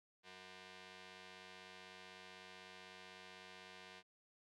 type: ring-modulated tone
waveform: 5% pulse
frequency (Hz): 276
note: C#4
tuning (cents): -7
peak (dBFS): -40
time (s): 0.23-4.03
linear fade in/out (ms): 50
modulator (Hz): 1290
effects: high-pass 150 Hz 12 dB/octave + low-pass 6000 Hz 12 dB/octave